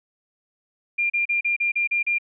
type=tone bursts; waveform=sine; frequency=2398 Hz; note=D7; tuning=36 cents sharp; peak=-19 dBFS; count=8; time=0.98-2.185 s; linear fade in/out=10 ms; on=120 ms; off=35 ms; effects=none